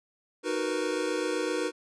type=chord; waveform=square; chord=B major seventh; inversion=first; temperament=equal; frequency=311.1 / 370 / 466.2 / 493.9 Hz; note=D#4 / F#4 / A#4 / B4; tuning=0 / 0 / 0 / 0 cents; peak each=-34 dBFS; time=0.43-1.72 s; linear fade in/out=50 ms; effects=resampled to 22050 Hz